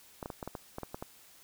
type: clicks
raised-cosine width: 1 ms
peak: -24 dBFS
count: 10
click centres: 0.228 / 0.259 / 0.302 / 0.428 / 0.476 / 0.552 / 0.784 / 0.833 / 0.945 / 1.025 s
effects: white hiss -58 dBFS RMS until 1.43 s